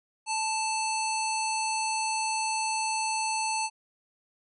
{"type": "harmonic tone with a mistuned harmonic", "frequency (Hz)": 880, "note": "A5", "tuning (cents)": 0, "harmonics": [1, 3, 5, 7, 9, 10], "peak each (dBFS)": [-29, -34, -36, -37, -39, -39], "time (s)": [0.26, 3.7], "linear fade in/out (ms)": 50, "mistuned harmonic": 10, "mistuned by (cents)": 58, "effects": []}